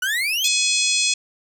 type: exponential sweep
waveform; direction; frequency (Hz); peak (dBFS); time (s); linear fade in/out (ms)
35% pulse; up; 1447 to 3520; -18; 0.02-0.48; 5
type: harmonic tone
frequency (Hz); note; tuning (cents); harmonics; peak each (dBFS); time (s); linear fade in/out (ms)
844; G#5; +28; 3 / 4 / 5 / 6 / 7 / 8 / 9 / 10; -23 / -24 / -25 / -26 / -26 / -27 / -28 / -28; 0.44-1.14; 5
effects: none